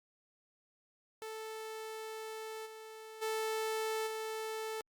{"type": "tone with level steps", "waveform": "sawtooth", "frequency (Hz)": 439.6, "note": "A4", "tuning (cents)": -2, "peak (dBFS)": [-38, -44, -30, -34], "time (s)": [1.22, 4.81], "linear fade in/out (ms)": 0, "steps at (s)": [2.65, 3.21, 4.06], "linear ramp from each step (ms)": 20, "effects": ["Opus 48 kbps"]}